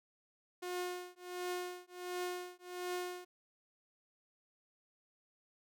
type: tone with tremolo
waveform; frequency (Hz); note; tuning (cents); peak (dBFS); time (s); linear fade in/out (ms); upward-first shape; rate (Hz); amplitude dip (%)
sawtooth; 359.2; F4; +49; -32; 0.62-3.25; 10; triangle; 1.4; 100
effects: none